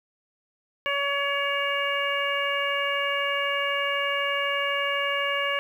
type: harmonic tone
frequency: 564 Hz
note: C#5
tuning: 30 cents sharp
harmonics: 1 / 2 / 3 / 4 / 5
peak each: -30 / -30 / -30 / -30 / -30 dBFS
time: 0.86-5.59 s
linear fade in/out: 0 ms
effects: 9-bit